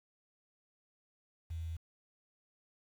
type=tone with quantisation; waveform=sine; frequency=82.1 Hz; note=E2; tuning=6 cents flat; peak=-37 dBFS; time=1.5-1.77 s; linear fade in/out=10 ms; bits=10; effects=none